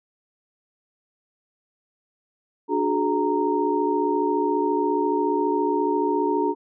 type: tone cluster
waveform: sine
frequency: 294.1 / 366.2 / 420.7 / 928 Hz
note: D4 / F#4 / G#4 / A#5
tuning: +3 / -18 / +22 / -8 cents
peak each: -25 dBFS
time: 2.68-6.55 s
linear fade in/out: 50 ms
effects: none